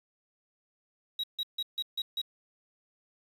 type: tone bursts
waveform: sine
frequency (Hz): 3836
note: A#7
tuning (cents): +49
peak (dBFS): -27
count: 6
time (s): 1.19-2.216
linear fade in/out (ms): 5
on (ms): 46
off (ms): 150
effects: tanh soft clip ceiling -29 dBFS + 9-bit